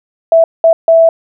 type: tone bursts at uneven times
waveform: sine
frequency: 658 Hz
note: E5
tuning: 3 cents flat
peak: -3 dBFS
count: 3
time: 0.32-0.44 / 0.64-0.73 / 0.88-1.09 s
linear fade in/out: 2 ms
effects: none